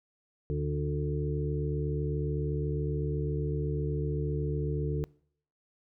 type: harmonic tone with a mistuned harmonic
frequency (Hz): 73.8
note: D2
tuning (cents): +9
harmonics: 1 / 2 / 4 / 5 / 6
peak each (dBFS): -34 / -31 / -40 / -39 / -36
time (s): 0.5-5.04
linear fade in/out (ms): 0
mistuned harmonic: 5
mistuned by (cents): -28
effects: noise-tail reverb RT60 0.6 s tail -24 dB re dry